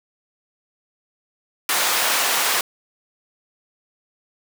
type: high-pass noise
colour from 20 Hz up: pink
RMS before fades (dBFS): -20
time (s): 1.69-2.61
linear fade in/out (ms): 2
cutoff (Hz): 780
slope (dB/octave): 12
effects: none